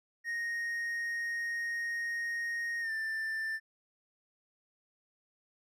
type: tone with pitch glide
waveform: triangle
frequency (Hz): 1864.7 to 1777.4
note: A#6 to A6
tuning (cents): 0 to +17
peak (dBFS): -31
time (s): 0.24-3.6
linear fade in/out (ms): 50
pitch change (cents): -83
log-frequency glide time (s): 2.81-2.91
effects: none